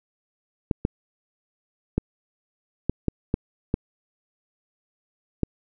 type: clicks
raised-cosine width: 3 ms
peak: -8 dBFS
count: 8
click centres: 0.712 / 0.851 / 1.98 / 2.896 / 3.083 / 3.341 / 3.741 / 5.433 s
effects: none